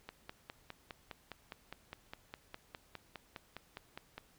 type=click train; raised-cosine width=0.3 ms; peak=-28 dBFS; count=21; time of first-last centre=0.09-4.18 s; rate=4.89 Hz; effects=pink hiss -67 dBFS RMS until 4.38 s